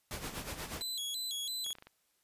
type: noise with tremolo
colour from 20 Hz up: pink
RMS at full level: -39 dBFS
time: 0.11-0.82 s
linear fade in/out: 0 ms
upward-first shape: sine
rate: 8.3 Hz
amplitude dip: 65%
type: tone with vibrato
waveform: sawtooth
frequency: 3665 Hz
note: A#7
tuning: 30 cents flat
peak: -33 dBFS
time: 0.81-1.73 s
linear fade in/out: 0 ms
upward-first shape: square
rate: 3 Hz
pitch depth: 160 cents each way
type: clicks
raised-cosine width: 0.3 ms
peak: -35 dBFS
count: 6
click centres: 1.664 / 1.706 / 1.753 / 1.785 / 1.824 / 1.87 s
effects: white hiss -75 dBFS RMS until 2.23 s + resampled to 32000 Hz